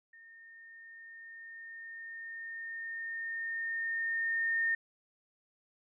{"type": "tone with level ramp", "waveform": "sine", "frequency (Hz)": 1827, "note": "A#6", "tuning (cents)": -35, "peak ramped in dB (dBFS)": [-53, -27], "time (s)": [0.13, 4.75], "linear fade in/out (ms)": 5, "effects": []}